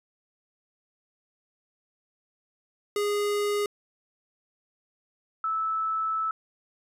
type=tone pair in turn; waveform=square / sine; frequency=411.8 / 1309.7 Hz; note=G#4 / E6; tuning=-15 / -12 cents; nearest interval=octave + minor sixth; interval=2003 cents; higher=second; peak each=-25 dBFS; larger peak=neither; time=2.96-3.66 / 5.44-6.31 s; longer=second; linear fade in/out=2 ms; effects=resampled to 32000 Hz